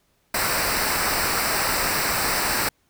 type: noise with comb filter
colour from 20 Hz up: pink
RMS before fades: -23 dBFS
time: 0.34-2.69 s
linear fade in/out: 5 ms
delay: 0.3 ms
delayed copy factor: -0.7
effects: pink hiss -66 dBFS RMS until 2.89 s